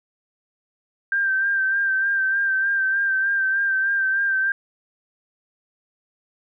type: tone with vibrato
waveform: sine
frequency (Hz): 1574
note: G6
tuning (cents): +7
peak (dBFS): -18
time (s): 1.12-4.52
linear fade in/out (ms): 2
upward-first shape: sine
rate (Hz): 3.3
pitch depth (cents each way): 34
effects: none